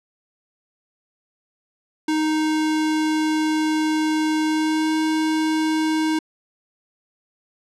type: tone with pitch glide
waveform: square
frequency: 311.1 to 314.2 Hz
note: D#4 to D#4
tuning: 0 to +17 cents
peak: -19 dBFS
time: 2.08-6.19 s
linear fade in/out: 5 ms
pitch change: +17 cents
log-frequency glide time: 4.45-4.95 s
effects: low-pass 8000 Hz 12 dB/octave